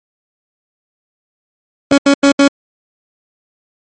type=tone bursts at uneven times; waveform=30% pulse; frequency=280 Hz; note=C#4; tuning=18 cents sharp; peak=-3 dBFS; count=4; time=1.91-1.98 / 2.06-2.14 / 2.23-2.32 / 2.39-2.48 s; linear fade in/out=5 ms; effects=MP3 32 kbps